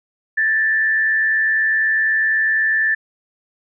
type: tone with frequency modulation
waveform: sine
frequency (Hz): 1760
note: A6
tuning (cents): 0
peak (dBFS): -14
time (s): 0.37-2.95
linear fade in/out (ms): 10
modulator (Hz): 92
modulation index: 0.54
effects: none